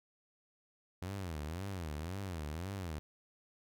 sawtooth tone with vibrato, 85.8 Hz, F2, 30 cents flat, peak -35 dBFS, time 1.02-2.99 s, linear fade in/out 0 ms, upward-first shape sine, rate 1.9 Hz, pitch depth 260 cents each way, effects none

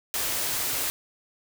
white band-stop noise, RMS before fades -28 dBFS, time 0.14-0.9 s, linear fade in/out 0 ms, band 170 to 240 Hz, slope 96 dB/octave, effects none

